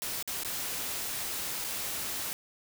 white noise with dropouts, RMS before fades -35 dBFS, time 0.02-2.33 s, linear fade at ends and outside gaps 0 ms, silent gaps 0.226-0.276 / 0.434-0.448 / 1.642-1.646 s, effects none

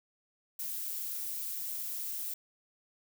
violet noise with amplitude modulation, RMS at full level -36 dBFS, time 0.59-2.34 s, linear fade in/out 5 ms, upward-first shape sine, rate 160 Hz, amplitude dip 35%, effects none

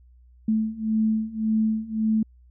sine beating tone pair, 217.9 / 219.7 Hz, A3 / A3, -17 / -2 cents, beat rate 1.8 Hz, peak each -25 / -23 dBFS, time 0.48-2.23 s, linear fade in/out 5 ms, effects added 61 Hz sine -50 dBFS peak until 2.5 s

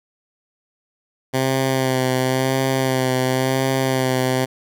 10% pulse tone with vibrato, 130.81 Hz, C3, in tune, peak -9 dBFS, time 1.33-4.46 s, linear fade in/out 20 ms, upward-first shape sine, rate 0.95 Hz, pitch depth 28 cents each way, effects none

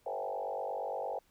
sine tone with frequency modulation, 659.3 Hz, E5, in tune, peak -34 dBFS, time 0.06-1.19 s, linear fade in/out 5 ms, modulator 48.7 Hz, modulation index 4, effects pink hiss -70 dBFS RMS until 1.3 s

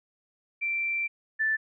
sine tone pair in turn, 2349 / 1759.8 Hz, D7 / A6, 0 / 0 cents, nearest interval perfect fourth, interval 500 cents, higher first, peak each -26 / -23 dBFS, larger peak second, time 0.61-1.08 / 1.39-1.57 s, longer first, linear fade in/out 20 ms, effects none

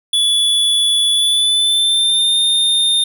square tone with pitch glide, 3432 to 3636 Hz, A7 to A#7, -44 to -44 cents, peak -12 dBFS, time 0.13-3.04 s, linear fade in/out 5 ms, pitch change +100 cents, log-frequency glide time 1.12-2.38 s, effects none

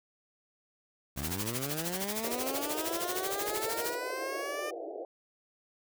white noise with tremolo, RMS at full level -34 dBFS, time 1.16-3.96 s, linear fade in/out 50 ms, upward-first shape sine, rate 13 Hz, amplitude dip 85%
15% pulse linear sweep, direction up, 63.8 to 603 Hz, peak -29 dBFS, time 1.16-4.71 s, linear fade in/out 10 ms
pink band-pass noise, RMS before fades -40 dBFS, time 2.24-5.05 s, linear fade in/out 2 ms, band 320 to 740 Hz, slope 96 dB/octave
effects none

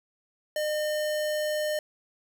square tone, 607 Hz, D#5, 43 cents flat, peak -27 dBFS, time 0.56-1.79 s, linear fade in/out 2 ms, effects none

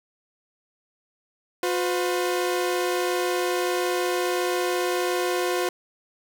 sawtooth tone pair together, 358.5 / 507 Hz, F4 / B4, +45 / +45 cents, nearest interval tritone, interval 600 cents, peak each -20 / -24 dBFS, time 1.63-5.69 s, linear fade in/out 2 ms, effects none

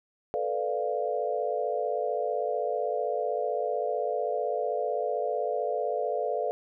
sine chord, B half-diminished seventh, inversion third, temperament equal with one note detuned, 438.2 / 493.9 / 587.3 / 698.5 Hz, A4 / B4 / D5 / F5, -7 / 0 / 0 / 0 cents, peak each -32 dBFS, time 0.34-6.51 s, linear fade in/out 0 ms, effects none

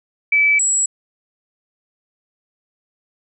sine tone pair in turn, 2304 / 7750 Hz, D7 / B8, -34 / -34 cents, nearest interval octave + major sixth, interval 2100 cents, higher second, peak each -11 / -14 dBFS, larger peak first, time 0.32-0.59 / 0.59-0.86 s, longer neither, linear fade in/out 5 ms, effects none

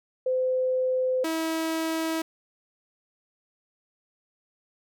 sine / sawtooth tone pair in turn, 513 / 323.2 Hz, C5 / E4, -34 / -34 cents, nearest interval minor sixth, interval 800 cents, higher first, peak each -22 dBFS, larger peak neither, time 0.26-1.24 / 1.24-2.22 s, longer neither, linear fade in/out 5 ms, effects none

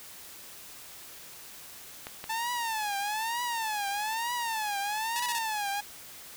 clicks, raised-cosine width 0.3 ms, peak -22 dBFS, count 2, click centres 2.069 / 2.241 s
sawtooth tone with vibrato, 880 Hz, A5, in tune, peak -26 dBFS, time 2.29-5.81 s, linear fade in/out 10 ms, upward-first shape triangle, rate 1.1 Hz, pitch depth 190 cents each way
5% pulse tone bursts, 870 Hz, A5, 20 cents flat, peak -20 dBFS, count 4, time 5.16-5.385 s, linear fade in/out 0 ms, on 36 ms, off 27 ms
effects white hiss -47 dBFS RMS until 6.36 s

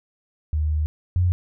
sine tone pair in turn, 76.5 / 89.44 Hz, D#2 / F2, -29 / +42 cents, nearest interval minor third, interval 271 cents, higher second, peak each -19 / -16 dBFS, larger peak second, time 0.53-0.86 / 1.16-1.32 s, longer first, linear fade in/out 0 ms, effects none

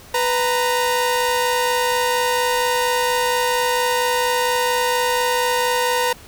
sawtooth tone pair together, 496 / 927.7 Hz, B4 / A#5, +7 / -9 cents, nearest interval major seventh, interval 1084 cents, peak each -16 dBFS, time 0.14-6.13 s, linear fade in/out 5 ms, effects pink hiss -43 dBFS RMS until 6.27 s

